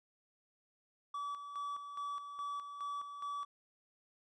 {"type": "tone with tremolo", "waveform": "triangle", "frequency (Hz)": 1148, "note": "D6", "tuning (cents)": -40, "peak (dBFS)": -36, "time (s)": [1.14, 3.45], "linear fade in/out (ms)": 5, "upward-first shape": "square", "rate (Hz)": 2.4, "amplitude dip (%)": 55, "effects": ["resampled to 24000 Hz"]}